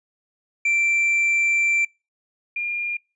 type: tone pair in turn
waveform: triangle / sine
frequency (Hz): 2349 / 2409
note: D7 / D7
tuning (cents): 0 / +43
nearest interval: unison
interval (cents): 43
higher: second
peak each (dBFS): -16 / -23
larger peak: first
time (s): 0.65-1.85 / 2.56-2.97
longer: first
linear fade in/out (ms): 5
effects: noise-tail reverb RT60 0.3 s tail -26 dB re dry + resampled to 22050 Hz